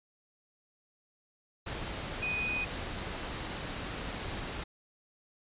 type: tone in noise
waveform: sine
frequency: 2489 Hz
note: D#7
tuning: in tune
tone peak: -31 dBFS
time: 2.22-2.65 s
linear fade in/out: 10 ms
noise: pink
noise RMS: -38 dBFS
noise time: 1.66-4.64 s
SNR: +4 dB
effects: resampled to 8000 Hz